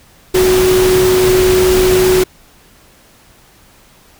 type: tone in noise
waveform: sine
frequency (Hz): 370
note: F#4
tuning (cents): 0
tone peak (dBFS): -8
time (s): 0.34-2.24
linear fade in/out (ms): 10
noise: pink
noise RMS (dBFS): -17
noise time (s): 0.34-2.24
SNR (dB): +6
effects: pink hiss -46 dBFS RMS until 4.19 s